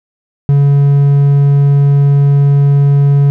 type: tone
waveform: triangle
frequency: 141.4 Hz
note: C#3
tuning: 35 cents sharp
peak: -3 dBFS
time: 0.49-3.3 s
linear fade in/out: 0 ms
effects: none